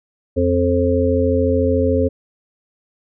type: harmonic tone with a mistuned harmonic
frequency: 87.31 Hz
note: F2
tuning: in tune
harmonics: 1 / 3 / 5 / 6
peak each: -19 / -19 / -19 / -19 dBFS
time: 0.36-2.09 s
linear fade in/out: 20 ms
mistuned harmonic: 6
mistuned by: +21 cents
effects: none